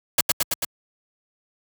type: noise with echo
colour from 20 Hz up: white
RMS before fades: -17 dBFS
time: 0.18-0.21 s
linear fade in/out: 5 ms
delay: 110 ms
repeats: 4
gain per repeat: -2 dB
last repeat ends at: 0.65 s
effects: high-pass 60 Hz 12 dB/octave